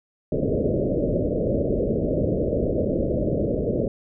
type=low-pass noise; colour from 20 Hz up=white; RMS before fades=-23 dBFS; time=0.32-3.88 s; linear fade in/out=2 ms; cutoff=610 Hz; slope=96 dB/octave; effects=none